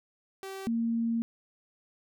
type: tone pair in turn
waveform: sawtooth / sine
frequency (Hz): 386.4 / 230.4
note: G4 / A#3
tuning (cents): -25 / -20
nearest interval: major sixth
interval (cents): 895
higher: first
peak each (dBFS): -34 / -26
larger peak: second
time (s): 0.43-0.67 / 0.67-1.22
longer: second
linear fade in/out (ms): 0
effects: none